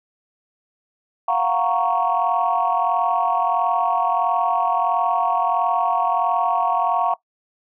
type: chord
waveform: sine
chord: Gb major seventh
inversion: third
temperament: equal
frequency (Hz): 698.5 / 740 / 932.3 / 1108.7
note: F5 / Gb5 / Bb5 / Db6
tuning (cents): 0 / 0 / 0 / 0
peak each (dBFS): -22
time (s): 1.28-7.14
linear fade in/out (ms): 5
effects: noise-tail reverb RT60 0.1 s tail -18 dB re dry + tanh soft clip ceiling -8 dBFS